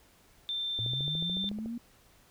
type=tone; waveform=sine; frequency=3570 Hz; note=A7; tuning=24 cents sharp; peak=-31 dBFS; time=0.49-1.49 s; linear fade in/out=0 ms
type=linear sweep; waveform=sine; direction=up; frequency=110 to 240.6 Hz; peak=-34 dBFS; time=0.79-1.78 s; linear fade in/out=5 ms
type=click train; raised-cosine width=2 ms; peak=-30 dBFS; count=13; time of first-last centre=0.79-1.66 s; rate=13.8 Hz
effects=pink hiss -62 dBFS RMS until 2.3 s